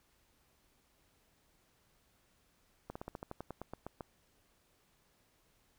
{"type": "slowing click train", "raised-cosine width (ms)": 1, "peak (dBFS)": -28, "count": 13, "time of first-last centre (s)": [2.9, 4.008], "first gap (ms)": 55, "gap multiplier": 1.09, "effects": ["pink hiss -72 dBFS RMS until 5.78 s"]}